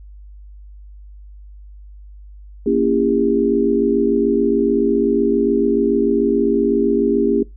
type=chord; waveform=sine; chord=A# diminished seventh; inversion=none; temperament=just; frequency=233.1 / 279.7 / 335.6 / 402.8 Hz; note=A#3 / C#4 / E4 / G4; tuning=0 / +16 / +31 / +47 cents; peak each=-19 / -19 / -21 / -17 dBFS; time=2.66-7.43 s; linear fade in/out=5 ms; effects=noise-tail reverb RT60 0.2 s tail -22 dB re dry + added 50 Hz sine -36 dBFS peak until 7.56 s